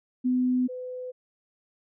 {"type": "tone pair in turn", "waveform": "sine", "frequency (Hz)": [252.1, 504.2], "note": ["B3", "B4"], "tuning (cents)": [36, 36], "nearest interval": "octave", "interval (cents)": 1200, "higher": "second", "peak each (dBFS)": [-21, -33], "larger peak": "first", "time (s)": [[0.24, 0.68], [0.68, 1.12]], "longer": "neither", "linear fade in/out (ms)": 20, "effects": []}